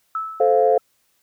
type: tone with exponential decay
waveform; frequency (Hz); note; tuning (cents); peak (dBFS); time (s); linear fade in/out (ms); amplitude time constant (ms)
sine; 1308; E6; -14; -20; 0.15-0.8; 2; 140
type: chord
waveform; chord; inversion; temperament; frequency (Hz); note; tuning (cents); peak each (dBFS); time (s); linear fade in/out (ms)
sine; F major; first; equal with one note detuned; 437.2 / 523.3 / 698.5; A4 / C5 / F5; -11 / 0 / 0; -17; 0.4-0.78; 5
effects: tanh soft clip ceiling -3 dBFS + white hiss -65 dBFS RMS until 1.22 s